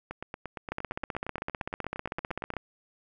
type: two click trains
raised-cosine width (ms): 0.5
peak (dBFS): -21 / -17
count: 22 / 30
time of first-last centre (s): 0.11-2.538 / 0.72-2.567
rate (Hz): 8.65 / 15.7
effects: none